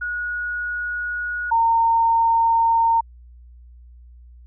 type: tone pair in turn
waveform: sine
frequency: 1454 / 916 Hz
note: F#6 / A#5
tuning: -31 / -31 cents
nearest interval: minor sixth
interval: 800 cents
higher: first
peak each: -23 / -14 dBFS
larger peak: second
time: 0.01-1.51 / 1.51-3.01 s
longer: neither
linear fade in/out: 10 ms
effects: added 60 Hz sine -42 dBFS peak until 4.46 s